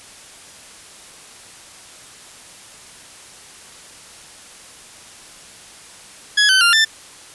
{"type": "tone with pitch steps", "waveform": "20% pulse", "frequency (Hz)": [1678, 1529, 1395, 1776], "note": ["G#6", "G6", "F6", "A6"], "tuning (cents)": [17, -44, -2, 16], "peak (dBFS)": -6, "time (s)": [6.37, 6.85], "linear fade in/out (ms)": 10, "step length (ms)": 120, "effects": ["white hiss -41 dBFS RMS until 7.34 s", "resampled to 24000 Hz"]}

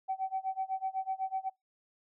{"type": "tone with tremolo", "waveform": "sine", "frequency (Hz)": 764, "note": "G5", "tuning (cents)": -45, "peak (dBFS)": -28, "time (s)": [0.08, 1.5], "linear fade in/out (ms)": 20, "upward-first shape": "sine", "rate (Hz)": 8, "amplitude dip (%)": 95, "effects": ["noise-tail reverb RT60 0.2 s tail -26 dB re dry", "tanh soft clip ceiling -24 dBFS"]}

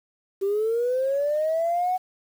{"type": "linear sweep", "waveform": "sine", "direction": "up", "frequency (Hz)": [385.2, 748], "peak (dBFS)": -20, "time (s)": [0.41, 1.98], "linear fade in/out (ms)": 20, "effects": ["tanh soft clip ceiling -16 dBFS", "8-bit"]}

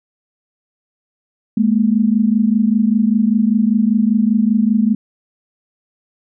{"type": "tone pair together", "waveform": "sine", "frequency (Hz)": [210.4, 235.5], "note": ["G#3", "A#3"], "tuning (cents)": [23, 18], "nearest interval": "major second", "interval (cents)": 195, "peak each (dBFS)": [-13, -15], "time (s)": [1.57, 4.95], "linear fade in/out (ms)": 5, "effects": []}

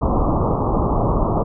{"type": "low-pass noise", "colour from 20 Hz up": "pink", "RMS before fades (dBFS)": -18, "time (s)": [0.01, 1.44], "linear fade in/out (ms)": 20, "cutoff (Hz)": 1200, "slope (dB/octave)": 96, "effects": []}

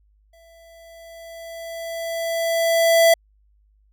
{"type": "tone with exponential growth", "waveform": "square", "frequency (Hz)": 665, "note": "E5", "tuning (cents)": 15, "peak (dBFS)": -11, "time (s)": [0.33, 3.14], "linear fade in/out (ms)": 5, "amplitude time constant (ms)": 610, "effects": ["added 51 Hz sine -56 dBFS peak until 3.92 s"]}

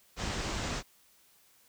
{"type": "low-pass noise", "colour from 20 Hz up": "pink", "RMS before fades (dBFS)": -35, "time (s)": [0.16, 0.83], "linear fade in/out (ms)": 50, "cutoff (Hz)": 7700, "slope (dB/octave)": 48, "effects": ["white hiss -64 dBFS RMS until 1.68 s"]}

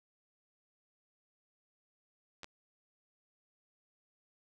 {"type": "clicks", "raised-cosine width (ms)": 0.2, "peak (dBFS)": -28, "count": 2, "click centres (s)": [2.433, 2.444], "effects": []}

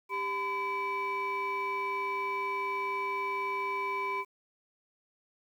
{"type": "tone cluster", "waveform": "sine", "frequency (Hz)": [396.3, 1012, 2302], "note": ["G4", "B5", "D7"], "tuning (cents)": [19, 42, -35], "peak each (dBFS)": [-37, -31, -35], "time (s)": [0.09, 4.25], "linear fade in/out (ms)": 50, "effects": ["tanh soft clip ceiling -25 dBFS", "10-bit"]}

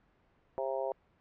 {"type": "harmonic tone", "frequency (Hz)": 133.7, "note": "C3", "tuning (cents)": 38, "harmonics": [3, 4, 5, 6, 7], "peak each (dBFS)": [-39, -35, -37, -43, -42], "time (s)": [0.58, 0.92], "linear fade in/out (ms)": 0, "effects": ["pink hiss -69 dBFS RMS until 1.2 s", "low-pass 2000 Hz 12 dB/octave"]}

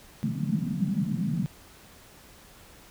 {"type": "band-pass noise", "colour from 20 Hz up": "white", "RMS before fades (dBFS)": -28, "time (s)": [0.23, 1.46], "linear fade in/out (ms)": 0, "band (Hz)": [140, 220], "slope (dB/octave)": 48, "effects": ["pink hiss -52 dBFS RMS until 2.9 s"]}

